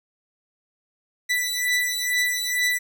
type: beating tone pair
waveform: sawtooth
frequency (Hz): 1976 / 1978.2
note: B6 / B6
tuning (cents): 0 / +2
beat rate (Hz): 2.2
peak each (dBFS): -21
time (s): 1.29-2.79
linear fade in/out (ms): 20
effects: none